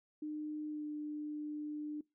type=tone with pitch glide; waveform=sine; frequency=303.3 to 299.6 Hz; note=D#4 to D4; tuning=-44 to +35 cents; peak=-38 dBFS; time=0.22-2.01 s; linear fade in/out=5 ms; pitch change=-21 cents; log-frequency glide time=0.68-0.85 s; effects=noise-tail reverb RT60 0.2 s tail -22 dB re dry